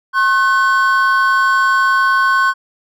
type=tone pair together; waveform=triangle; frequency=1078 / 1509.4 Hz; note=C#6 / F#6; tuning=-49 / +34 cents; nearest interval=tritone; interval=583 cents; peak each=-11 dBFS; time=0.13-2.54 s; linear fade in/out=50 ms; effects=tanh soft clip ceiling -1 dBFS